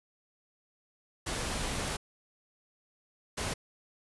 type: noise bursts at uneven times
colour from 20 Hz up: pink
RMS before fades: -34 dBFS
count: 2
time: 1.26-1.97 / 3.37-3.54 s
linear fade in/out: 10 ms
effects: resampled to 24000 Hz